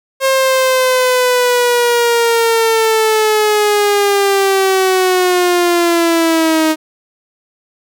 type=linear sweep; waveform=sawtooth; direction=down; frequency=536 to 312 Hz; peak=-6 dBFS; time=0.2-6.76 s; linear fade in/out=50 ms; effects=none